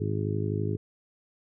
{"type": "harmonic tone", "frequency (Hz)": 51.91, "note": "G#1", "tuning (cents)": 0, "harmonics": [2, 3, 4, 5, 6, 7, 8], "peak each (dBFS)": [-29, -33, -38, -39, -37, -37, -35], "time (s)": [0, 0.77], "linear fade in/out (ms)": 10, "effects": []}